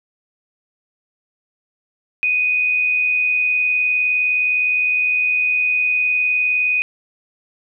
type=tone with amplitude modulation; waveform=sine; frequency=2489 Hz; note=D#7; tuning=in tune; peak=-13 dBFS; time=2.23-6.82 s; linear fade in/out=0 ms; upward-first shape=sine; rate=79.6 Hz; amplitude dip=35%; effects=none